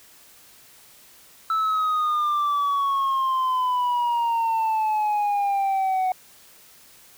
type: exponential sweep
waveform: sine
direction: down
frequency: 1318.5 to 740 Hz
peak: -17 dBFS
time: 1.5-6.12 s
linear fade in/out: 2 ms
effects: tanh soft clip ceiling -19 dBFS + white hiss -51 dBFS RMS until 7.17 s